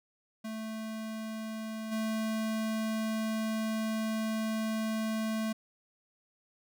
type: tone with level steps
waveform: square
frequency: 220 Hz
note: A3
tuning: in tune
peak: -37 / -31 dBFS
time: 0.44-5.53 s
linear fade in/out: 10 ms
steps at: 1.91 s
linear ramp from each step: 20 ms
effects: none